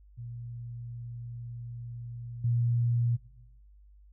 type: tone with level steps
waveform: sine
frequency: 118.9 Hz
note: A#2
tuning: 35 cents sharp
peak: -38 / -24 dBFS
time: 0.17-3.17 s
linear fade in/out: 20 ms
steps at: 2.44 s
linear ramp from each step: 5 ms
effects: noise-tail reverb RT60 1.0 s tail -19 dB re dry + added 50 Hz sine -53 dBFS peak until 4.12 s